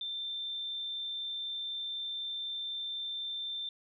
sine tone, 3568 Hz, A7, 23 cents sharp, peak -35 dBFS, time 0.01-3.69 s, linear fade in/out 2 ms, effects none

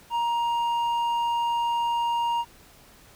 sine tone with hard clipping, 940 Hz, A#5, 14 cents sharp, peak -24 dBFS, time 0.1-2.45 s, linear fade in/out 50 ms, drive 5 dB, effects pink hiss -53 dBFS RMS until 3.15 s

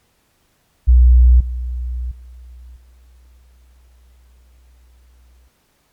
sine tone with level steps, 61.3 Hz, B1, 12 cents flat, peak -5 / -20 / -35 / -44 / -46 dBFS, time 0.87-5.49 s, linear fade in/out 20 ms, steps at 1.4 / 2.11 / 2.76 / 3.38 s, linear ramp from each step 5 ms, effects pink hiss -61 dBFS RMS until 5.92 s + MP3 96 kbps

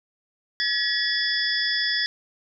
sine tone cluster, 1704 / 1918 / 3412 / 4787 / 5250 Hz, G#6 / A#6 / G#7 / D8 / E8, +44 / +49 / +46 / +32 / -8 cents, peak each -28 dBFS, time 0.6-2.06 s, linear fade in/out 0 ms, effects none

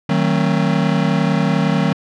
square chord, D# diminished seventh, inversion none, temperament just, 155.56 / 186.68 / 224 / 268.8 Hz, D#3 / F#3 / A3 / C4, 0 / +16 / +31 / +47 cents, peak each -19 / -19 / -22 / -23 dBFS, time 0.09-1.93 s, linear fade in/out 5 ms, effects low-pass 4000 Hz 12 dB/octave

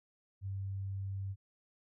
sine tone, 97.4 Hz, G2, 11 cents flat, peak -36 dBFS, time 0.41-1.36 s, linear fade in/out 50 ms, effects none

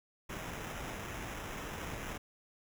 pink noise with sample-and-hold, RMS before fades -42 dBFS, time 0.29-2.18 s, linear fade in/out 10 ms, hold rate 4410 Hz, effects none

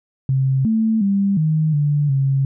sine tone with pitch steps, 133.4 / 221.6 / 198.1 / 156.3 / 146.4 / 136.2 Hz, C3 / A3 / G3 / D#3 / D3 / C#3, +34 / +13 / +18 / +8 / -5 / -30 cents, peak -14 dBFS, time 0.29-2.45 s, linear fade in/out 2 ms, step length 360 ms, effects none

